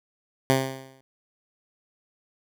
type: tone with exponential decay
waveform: 10% pulse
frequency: 132.9 Hz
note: C3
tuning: 27 cents sharp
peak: -8 dBFS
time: 0.5-1.01 s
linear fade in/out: 0 ms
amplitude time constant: 110 ms
effects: none